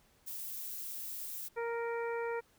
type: noise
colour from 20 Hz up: violet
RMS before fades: -42 dBFS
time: 0.26-1.49 s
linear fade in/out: 20 ms
type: harmonic tone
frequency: 466.2 Hz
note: A#4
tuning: in tune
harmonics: 1 / 2 / 3 / 4 / 5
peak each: -35 / -41 / -45 / -47 / -49 dBFS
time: 1.56-2.41 s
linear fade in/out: 20 ms
effects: pink hiss -68 dBFS RMS until 2.58 s